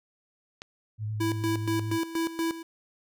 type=click; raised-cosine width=0.2 ms; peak=-22 dBFS; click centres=0.619 s
type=tone with vibrato; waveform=sine; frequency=107.3 Hz; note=A2; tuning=43 cents flat; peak=-29 dBFS; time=0.98-1.99 s; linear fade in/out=50 ms; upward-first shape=sine; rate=9.2 Hz; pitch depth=24 cents each way
type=tone with tremolo; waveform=square; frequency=329.6 Hz; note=E4; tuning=in tune; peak=-26 dBFS; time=1.2-2.63 s; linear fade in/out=10 ms; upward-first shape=square; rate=4.2 Hz; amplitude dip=75%
effects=none